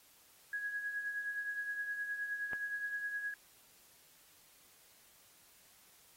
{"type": "tone with tremolo", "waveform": "sine", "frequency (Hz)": 1661.2, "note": "G#6", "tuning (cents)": 0, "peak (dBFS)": -34, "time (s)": [0.53, 3.34], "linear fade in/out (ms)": 2, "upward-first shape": "triangle", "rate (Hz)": 9.6, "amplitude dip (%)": 60}
{"type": "click", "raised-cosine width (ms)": 0.5, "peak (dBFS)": -30, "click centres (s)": 2.533}
{"effects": ["white hiss -64 dBFS RMS until 6.16 s", "AAC 48 kbps"]}